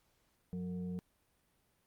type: tone with frequency modulation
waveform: sine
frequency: 180 Hz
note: F#3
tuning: 47 cents flat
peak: -37 dBFS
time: 0.53-0.99 s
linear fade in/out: 0 ms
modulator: 275 Hz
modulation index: 0.5
effects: pink hiss -75 dBFS RMS until 1.86 s + Opus 48 kbps